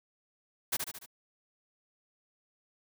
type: noise with echo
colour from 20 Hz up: white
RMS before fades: -30 dBFS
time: 0.72-0.77 s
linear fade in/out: 10 ms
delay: 73 ms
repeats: 4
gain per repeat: -5 dB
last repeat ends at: 1.062 s
effects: none